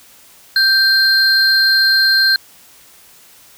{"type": "tone pair together", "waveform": "triangle", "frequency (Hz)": [1569, 4189], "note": ["G6", "C8"], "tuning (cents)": [1, 1], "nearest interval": "octave + perfect fourth", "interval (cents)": 1700, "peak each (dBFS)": -11, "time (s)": [0.56, 2.36], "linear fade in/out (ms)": 2, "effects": ["white hiss -45 dBFS RMS until 3.57 s"]}